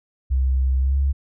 sine tone with pitch glide, 65.41 to 68.86 Hz, C2 to C#2, 0 to -11 cents, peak -16 dBFS, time 0.3-1.13 s, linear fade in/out 20 ms, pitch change +89 cents, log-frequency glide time 0.8-0.97 s, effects none

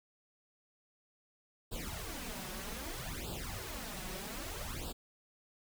pink noise with flanger, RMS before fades -42 dBFS, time 1.71-4.93 s, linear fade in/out 20 ms, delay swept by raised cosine 0.24 to 5.44 ms, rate 0.63 Hz, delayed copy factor +0.9, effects none

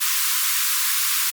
white high-pass noise, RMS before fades -21 dBFS, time 0-1.31 s, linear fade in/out 20 ms, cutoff 1000 Hz, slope 96 dB/octave, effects Opus 48 kbps

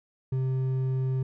sine tone with hard clipping, 130.81 Hz, C3, in tune, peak -26 dBFS, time 0.32-1.23 s, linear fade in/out 5 ms, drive 5 dB, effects none

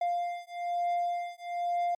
triangle beating tone pair, 698.5 / 699.6 Hz, F5 / F5, 0 / +3 cents, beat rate 1.1 Hz, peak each -30 dBFS, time 0.01-1.95 s, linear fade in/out 5 ms, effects MP3 96 kbps

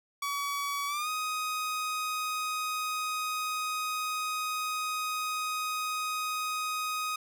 sawtooth tone with pitch glide, 1135 to 1252.1 Hz, C#6 to D#6, +41 to +11 cents, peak -27 dBFS, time 0.22-7.16 s, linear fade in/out 5 ms, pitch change +170 cents, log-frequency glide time 0.87-1.09 s, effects none

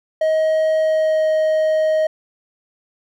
triangle tone with pitch glide, 631 to 626.6 Hz, D#5 to D#5, +24 to +12 cents, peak -12 dBFS, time 0.21-2.07 s, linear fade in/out 5 ms, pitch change -12 cents, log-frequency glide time 0.8-1.29 s, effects none

